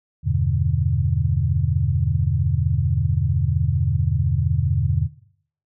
sine chord, E minor seventh, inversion none, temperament equal, 82.41 / 98 / 123.47 / 146.83 Hz, E2 / G2 / B2 / D3, 0 / 0 / 0 / 0 cents, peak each -23 dBFS, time 0.23-5.09 s, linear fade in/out 50 ms, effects noise-tail reverb RT60 0.6 s tail -18 dB re dry

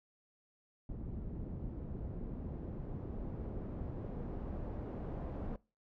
pink noise with low-pass filter sweep, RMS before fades -42 dBFS, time 0.89-5.56 s, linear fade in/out 2 ms, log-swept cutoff 270 to 610 Hz, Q 0.72, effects noise-tail reverb RT60 0.3 s tail -21 dB re dry

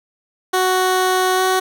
15% pulse tone with pitch glide, 371 to 374 Hz, F#4 to F#4, +5 to +19 cents, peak -8 dBFS, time 0.53-1.6 s, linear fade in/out 10 ms, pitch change +14 cents, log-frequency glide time 1.35-1.42 s, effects none

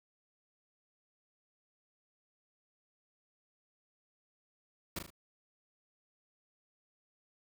pink noise with echo, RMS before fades -37 dBFS, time 4.96-4.99 s, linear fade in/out 5 ms, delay 38 ms, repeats 3, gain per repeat -6 dB, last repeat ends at 5.104 s, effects none

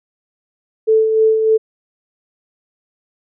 sine tone with tremolo, 440 Hz, A4, in tune, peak -8 dBFS, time 0.87-1.58 s, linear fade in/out 20 ms, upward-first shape sine, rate 3.3 Hz, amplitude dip 45%, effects none

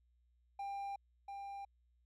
triangle tone with echo, 796 Hz, G5, 26 cents sharp, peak -38 dBFS, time 0.59-0.96 s, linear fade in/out 5 ms, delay 690 ms, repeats 1, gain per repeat -4 dB, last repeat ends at 1.65 s, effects added 60 Hz sine -70 dBFS peak until 2.05 s

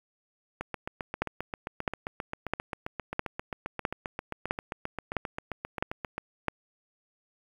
two click trains, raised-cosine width 0.5 ms, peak -11 / -18 dBFS, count 9 / 43, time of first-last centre 1.22-6.483 / 0.61-6.18 s, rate 1.52 / 7.54 Hz, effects 8-bit

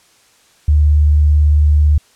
sine tone with vibrato, 74.6 Hz, D2, 28 cents sharp, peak -7 dBFS, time 0.68-1.98 s, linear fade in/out 5 ms, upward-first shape sine, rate 18 Hz, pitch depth 15 cents each way, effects white hiss -51 dBFS RMS until 2.15 s + low-pass 9000 Hz 12 dB/octave

